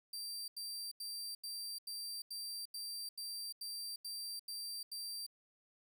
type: tone bursts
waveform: sawtooth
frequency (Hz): 4699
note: D8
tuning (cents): 0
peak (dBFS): -39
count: 12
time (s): 0.13-5.265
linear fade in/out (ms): 5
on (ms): 350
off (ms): 85
effects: 12-bit